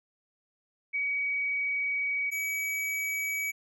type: tone pair in turn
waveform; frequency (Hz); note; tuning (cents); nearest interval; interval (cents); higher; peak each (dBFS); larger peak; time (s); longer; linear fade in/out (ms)
sine / square; 2263 / 2277; C#7 / C#7; +35 / +46; unison; 11; second; -27 / -30; first; 0.93-2.31 / 2.31-3.52; first; 20
effects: none